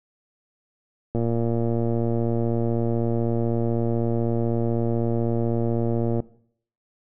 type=click train; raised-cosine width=2 ms; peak=-12 dBFS; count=587; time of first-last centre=1.15-6.202 s; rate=116 Hz; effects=noise-tail reverb RT60 0.6 s tail -19 dB re dry